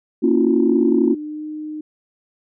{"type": "chord", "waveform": "sine", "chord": "F# dominant seventh", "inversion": "first", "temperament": "equal with one note detuned", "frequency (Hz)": [233.1, 277.2, 329.6, 361.1], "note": ["A#3", "C#4", "E4", "F#4"], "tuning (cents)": [0, 0, 0, -42], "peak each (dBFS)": -18, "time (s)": [0.22, 1.15], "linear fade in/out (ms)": 20}
{"type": "tone with pitch glide", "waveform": "sine", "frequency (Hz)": [295.3, 306.1], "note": ["D4", "D#4"], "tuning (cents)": [10, -28], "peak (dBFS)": -26, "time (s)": [0.68, 1.81], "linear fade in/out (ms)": 5, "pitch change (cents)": 62, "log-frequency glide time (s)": [0.91, 1.46]}
{"effects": ["tanh soft clip ceiling -3 dBFS"]}